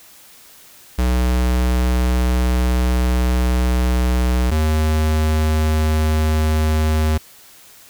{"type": "tone pair in turn", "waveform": "square", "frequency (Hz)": [62, 77.87], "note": ["B1", "D#2"], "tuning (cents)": [7, 2], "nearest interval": "major third", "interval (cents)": 395, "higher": "second", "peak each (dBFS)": -15, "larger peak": "neither", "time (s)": [[0.98, 4.51], [4.51, 7.18]], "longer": "first", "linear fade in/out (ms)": 10, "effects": ["white hiss -45 dBFS RMS until 7.89 s"]}